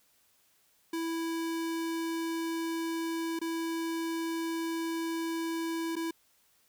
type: tone with dropouts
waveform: square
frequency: 329.6 Hz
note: E4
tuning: in tune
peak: -32 dBFS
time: 0.93-6.11 s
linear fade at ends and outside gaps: 5 ms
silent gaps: 3.391-3.414 / 5.956-5.964 s
effects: white hiss -68 dBFS RMS until 6.68 s